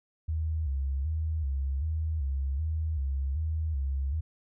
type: tone with vibrato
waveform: sine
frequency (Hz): 73.42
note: D2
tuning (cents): 0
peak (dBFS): -27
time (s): 0.28-4.21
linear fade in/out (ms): 10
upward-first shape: square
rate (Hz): 1.3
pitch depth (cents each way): 130
effects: none